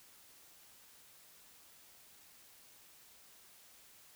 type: silence
effects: white hiss -61 dBFS RMS until 4.15 s